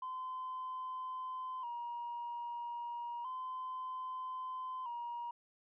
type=tone with vibrato; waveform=sine; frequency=987.8 Hz; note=B5; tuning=in tune; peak=-38 dBFS; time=0.02-5.31 s; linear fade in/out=5 ms; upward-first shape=square; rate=0.31 Hz; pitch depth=67 cents each way; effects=tanh soft clip ceiling -36 dBFS